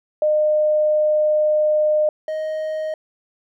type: tone pair in turn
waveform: sine / triangle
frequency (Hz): 609 / 624.3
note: D#5 / D#5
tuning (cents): -37 / +6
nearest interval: unison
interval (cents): 43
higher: second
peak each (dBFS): -14 / -20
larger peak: first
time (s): 0.22-2.09 / 2.28-2.94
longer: first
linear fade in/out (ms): 2
effects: none